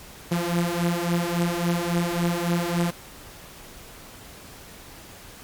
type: beating tone pair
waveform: sawtooth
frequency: 170.6 / 174.2 Hz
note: F3 / F3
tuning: -40 / -4 cents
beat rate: 3.6 Hz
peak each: -21 dBFS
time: 0.31-2.91 s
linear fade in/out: 10 ms
effects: pink hiss -44 dBFS RMS until 5.43 s + MP3 96 kbps